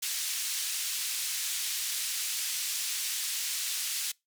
white band-pass noise, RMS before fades -33 dBFS, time 0.02-4.12 s, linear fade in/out 10 ms, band 2600 to 10000 Hz, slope 12 dB/octave, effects noise-tail reverb RT60 0.2 s tail -24 dB re dry

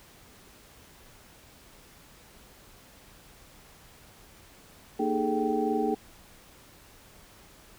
sine tone cluster, 231.6 / 305.3 / 409.6 / 433 / 775 Hz, A#3 / D#4 / G#4 / A4 / G5, -11 / -33 / -24 / -28 / -20 cents, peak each -31 dBFS, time 4.99-5.95 s, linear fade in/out 10 ms, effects pink hiss -54 dBFS RMS until 7.78 s

